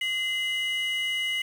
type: tone pair together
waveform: triangle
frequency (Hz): 2062 / 2919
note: C7 / F#7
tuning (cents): -26 / -24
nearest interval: tritone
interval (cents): 602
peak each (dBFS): -26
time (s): 0.01-1.42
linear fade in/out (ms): 5
effects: tanh soft clip ceiling -19 dBFS + 8-bit